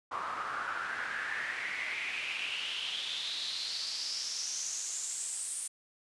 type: noise with band-pass filter sweep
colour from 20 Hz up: pink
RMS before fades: -37 dBFS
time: 0.11-5.68 s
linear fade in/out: 10 ms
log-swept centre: 1100 to 9200 Hz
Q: 5.6
effects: resampled to 24000 Hz

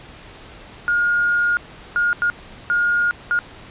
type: tone bursts at uneven times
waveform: sine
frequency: 1426 Hz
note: F6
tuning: 36 cents sharp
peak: -15 dBFS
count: 5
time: 0.88-1.57 / 1.96-2.13 / 2.22-2.3 / 2.7-3.11 / 3.31-3.39 s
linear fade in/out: 0 ms
effects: pink hiss -41 dBFS RMS until 3.7 s + resampled to 8000 Hz

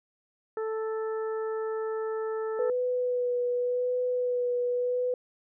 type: harmonic tone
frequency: 440 Hz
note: A4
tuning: in tune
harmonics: 1 / 2 / 3 / 4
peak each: -29 / -42 / -41 / -48 dBFS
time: 0.57-2.7 s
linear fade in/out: 2 ms
type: tone with vibrato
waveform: sine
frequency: 493.9 Hz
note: B4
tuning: in tune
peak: -25 dBFS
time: 2.59-5.14 s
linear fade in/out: 2 ms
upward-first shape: sine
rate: 0.88 Hz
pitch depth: 17 cents each way
effects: none

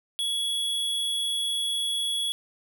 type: tone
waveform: square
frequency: 3364 Hz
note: G#7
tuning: 22 cents sharp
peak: -26 dBFS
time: 0.19-2.32 s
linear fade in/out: 0 ms
effects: none

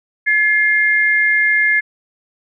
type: tone pair together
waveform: sine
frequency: 1713 / 2116 Hz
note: A6 / C7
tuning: -47 / +19 cents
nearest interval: major third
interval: 366 cents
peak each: -14 dBFS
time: 0.26-1.81 s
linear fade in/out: 20 ms
effects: none

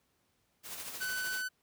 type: noise with tremolo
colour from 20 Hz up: white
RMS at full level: -41 dBFS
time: 0.63-1.43 s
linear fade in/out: 50 ms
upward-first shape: sine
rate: 13 Hz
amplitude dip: 45%
type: tone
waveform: 45% pulse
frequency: 1506 Hz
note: F#6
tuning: 30 cents sharp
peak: -34 dBFS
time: 1-1.49 s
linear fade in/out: 20 ms
effects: pink hiss -75 dBFS RMS until 1.62 s + high-pass 60 Hz 12 dB/octave

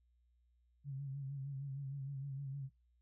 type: tone with vibrato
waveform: sine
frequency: 137.7 Hz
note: C#3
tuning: 11 cents flat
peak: -40 dBFS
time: 0.84-2.7 s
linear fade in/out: 50 ms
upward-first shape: sine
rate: 6.5 Hz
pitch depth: 55 cents each way
effects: noise-tail reverb RT60 0.2 s tail -20 dB re dry + added 60 Hz sine -70 dBFS peak until 3.01 s

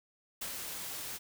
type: noise with ADSR envelope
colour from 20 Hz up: white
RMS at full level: -38 dBFS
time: 0.41-1.19 s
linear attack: 8 ms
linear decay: 81 ms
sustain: -3 dB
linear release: 31 ms
effects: none

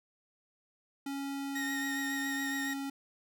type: tone with pitch glide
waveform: square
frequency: 277.2 to 275.4 Hz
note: C#4 to C#4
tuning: 0 to -11 cents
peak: -36 dBFS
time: 1.06-2.9 s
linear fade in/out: 5 ms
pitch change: -11 cents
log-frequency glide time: 1.4-2.73 s
type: tone with vibrato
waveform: 40% pulse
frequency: 1864.7 Hz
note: A#6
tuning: in tune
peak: -34 dBFS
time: 1.55-2.74 s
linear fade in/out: 10 ms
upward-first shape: triangle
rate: 7.2 Hz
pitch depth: 37 cents each way
effects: none

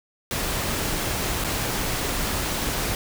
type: noise with dropouts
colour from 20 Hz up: pink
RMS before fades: -26 dBFS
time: 0.31-2.95 s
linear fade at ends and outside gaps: 1 ms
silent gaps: 1.44-1.445 s
effects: none

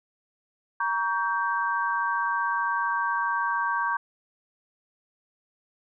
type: chord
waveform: sine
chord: G diminished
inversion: first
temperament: just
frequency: 940.8 / 1128.9 / 1568 Hz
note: Bb5 / Db6 / G6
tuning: +16 / +31 / 0 cents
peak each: -28 dBFS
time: 0.8-3.97 s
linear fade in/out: 5 ms
effects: none

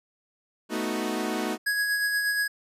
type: chord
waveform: sawtooth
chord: B dominant seventh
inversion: third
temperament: equal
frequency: 220 / 246.9 / 311.1 / 370 Hz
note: A3 / B3 / D#4 / F#4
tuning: 0 / 0 / 0 / 0 cents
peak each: -28 / -30 / -28 / -29 dBFS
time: 0.69-1.58 s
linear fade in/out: 50 ms
type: tone with tremolo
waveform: square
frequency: 1664 Hz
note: G#6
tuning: 3 cents sharp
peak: -23 dBFS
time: 1.66-2.48 s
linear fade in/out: 10 ms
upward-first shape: sine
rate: 8.4 Hz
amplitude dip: 35%
effects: resampled to 32000 Hz

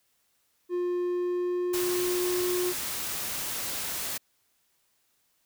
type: tone with pitch glide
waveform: triangle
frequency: 355 to 359.1 Hz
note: F4 to F4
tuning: +28 to +48 cents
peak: -24 dBFS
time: 0.69-2.74 s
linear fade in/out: 50 ms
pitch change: +20 cents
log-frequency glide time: 0.98-2.43 s
type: noise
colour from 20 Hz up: white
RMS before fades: -33 dBFS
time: 1.73-4.18 s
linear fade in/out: 10 ms
effects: white hiss -71 dBFS RMS until 5.45 s

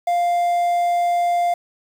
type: tone with quantisation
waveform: triangle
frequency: 698.5 Hz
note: F5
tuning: in tune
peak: -14 dBFS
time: 0.07-1.54 s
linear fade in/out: 5 ms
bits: 7
effects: none

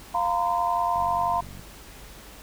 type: chord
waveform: sine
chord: F suspended fourth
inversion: none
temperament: equal with one note detuned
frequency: 698.5 / 932.3 / 1022.6 Hz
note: F5 / Bb5 / C6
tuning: 0 / 0 / -40 cents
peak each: -26 dBFS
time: 0.14-1.41 s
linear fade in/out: 10 ms
type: click train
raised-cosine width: 5 ms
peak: -31 dBFS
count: 31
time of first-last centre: 0.96-1.594 s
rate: 47.3 Hz
effects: added 50 Hz sine -49 dBFS peak until 2.42 s + pink hiss -46 dBFS RMS until 2.42 s

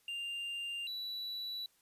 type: tone pair in turn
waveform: triangle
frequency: 2794 / 3942 Hz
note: F7 / B7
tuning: 0 / -4 cents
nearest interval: tritone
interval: 596 cents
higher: second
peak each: -36 / -37 dBFS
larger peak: first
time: 0.08-0.87 / 0.87-1.66 s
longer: neither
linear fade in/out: 2 ms
effects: white hiss -71 dBFS RMS until 1.81 s + resampled to 32000 Hz

